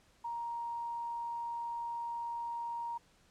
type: tone with quantisation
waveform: sine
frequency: 938 Hz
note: A#5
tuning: 11 cents sharp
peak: -36 dBFS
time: 0.24-2.98 s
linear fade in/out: 10 ms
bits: 11
effects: pink hiss -67 dBFS RMS until 3.3 s + low-pass 9000 Hz 12 dB/octave